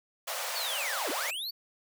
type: high-pass noise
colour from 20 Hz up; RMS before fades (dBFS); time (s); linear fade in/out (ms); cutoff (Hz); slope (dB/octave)
pink; -35; 0.27-1.31; 10; 510; 96
type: linear two-way sweep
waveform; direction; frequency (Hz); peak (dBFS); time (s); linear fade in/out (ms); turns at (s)
square; down then up; 4624 to 251.9 to 4624; -34; 0.55-1.51; 10; 1.1
effects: none